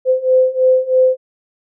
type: beating tone pair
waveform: sine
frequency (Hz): 513 / 516.1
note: C5 / C5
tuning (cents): -34 / -24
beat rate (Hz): 3.1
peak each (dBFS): -14 / -12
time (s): 0.05-1.17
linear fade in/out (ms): 50
effects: none